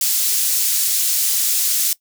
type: high-pass noise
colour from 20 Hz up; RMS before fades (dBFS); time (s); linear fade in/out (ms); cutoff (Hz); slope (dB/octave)
pink; -18; 0.01-1.93; 2; 6400; 12
effects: noise-tail reverb RT60 0.1 s tail -20 dB re dry